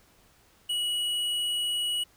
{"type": "tone with hard clipping", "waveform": "sine", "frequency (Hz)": 2921, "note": "F#7", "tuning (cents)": -23, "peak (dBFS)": -28, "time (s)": [0.69, 2.04], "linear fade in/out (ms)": 10, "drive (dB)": 9, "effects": ["pink hiss -61 dBFS RMS until 2.16 s"]}